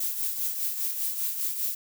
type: noise with tremolo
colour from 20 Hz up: violet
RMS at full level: -27 dBFS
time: 0-1.75 s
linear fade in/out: 5 ms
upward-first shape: triangle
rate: 5 Hz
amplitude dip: 60%
effects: none